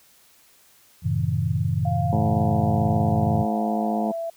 sine chord, F# diminished seventh, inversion none, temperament just, 92.5 / 111 / 133.2 / 159.84 Hz, F#2 / A2 / C3 / Eb3, 0 / +16 / +31 / +47 cents, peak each -26 dBFS, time 1.02-3.46 s, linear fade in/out 50 ms
sine tone with pitch glide, 698.5 to 666.2 Hz, F5 to E5, 0 to +18 cents, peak -26 dBFS, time 1.85-4.3 s, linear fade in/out 5 ms, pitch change -82 cents, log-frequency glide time 4.03-4.12 s
harmonic tone, 107.7 Hz, A2, 37 cents flat, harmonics 2 / 3 / 4 / 5 / 6 / 7 / 8 / 9, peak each -24 / -32 / -34 / -33 / -38 / -34 / -35 / -41 dBFS, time 2.12-4.12 s, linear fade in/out 10 ms
effects white hiss -56 dBFS RMS until 4.36 s

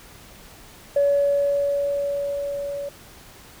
sine tone with level ramp, 567 Hz, C#5, 39 cents sharp, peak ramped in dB -14 to -27 dBFS, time 0.96-2.89 s, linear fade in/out 5 ms, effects tanh soft clip ceiling -11 dBFS + pink hiss -46 dBFS RMS until 3.6 s

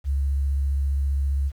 sine tone with vibrato, 69.3 Hz, C#2, in tune, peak -20 dBFS, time 0.04-1.52 s, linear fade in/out 50 ms, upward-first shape sine, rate 15 Hz, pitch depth 22 cents each way, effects 9-bit

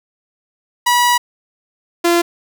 sawtooth tone pair in turn, 971 / 343.3 Hz, B5 / F4, -30 / -30 cents, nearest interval octave + tritone, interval 1800 cents, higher first, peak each -7 dBFS, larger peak neither, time 0.86-1.18 / 2.04-2.22 s, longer first, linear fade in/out 10 ms, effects none

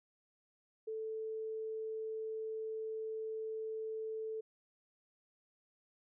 sine tone, 440 Hz, A4, in tune, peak -38 dBFS, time 0.87-4.41 s, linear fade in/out 10 ms, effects none

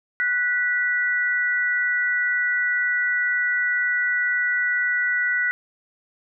sine tone pair together, 1480 / 1958 Hz, F#6 / B6, 0 / -15 cents, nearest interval perfect fourth, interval 485 cents, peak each -22 dBFS, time 0.2-5.51 s, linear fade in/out 0 ms, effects none

